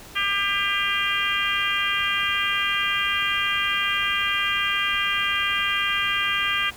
harmonic tone, 399.4 Hz, G4, 32 cents sharp, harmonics 3 / 4 / 5 / 6 / 7 / 8, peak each -28 / -28 / -28 / -28 / -28 / -28 dBFS, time 0.15-6.71 s, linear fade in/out 20 ms, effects pink hiss -43 dBFS RMS until 6.76 s

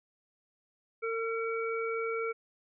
harmonic tone, 454 Hz, A#4, 46 cents flat, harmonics 1 / 3 / 5, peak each -32 / -37 / -39 dBFS, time 1.02-2.33 s, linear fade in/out 20 ms, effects none

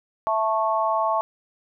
sine chord, A major, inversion second, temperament just, 660 / 880 / 1100 Hz, E5 / A5 / C#6, +2 / 0 / -14 cents, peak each -24 dBFS, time 0.27-1.21 s, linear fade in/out 0 ms, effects none

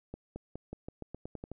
accelerating click train, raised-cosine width 2 ms, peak -27 dBFS, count 11, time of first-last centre 0.14-1.516 s, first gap 220 ms, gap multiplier 0.89, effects none

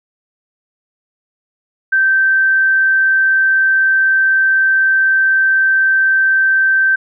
sine tone, 1556 Hz, G6, 13 cents flat, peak -9 dBFS, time 1.92-6.96 s, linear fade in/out 10 ms, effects none

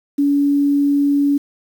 sine tone with quantisation, 284.4 Hz, C#4, 45 cents sharp, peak -12 dBFS, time 0.18-1.38 s, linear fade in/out 10 ms, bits 7, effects none

